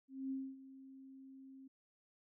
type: tone with ADSR envelope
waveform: sine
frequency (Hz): 267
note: C4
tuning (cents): +35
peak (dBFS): -37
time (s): 0.08-1.68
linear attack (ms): 230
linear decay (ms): 250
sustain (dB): -16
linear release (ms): 9
effects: none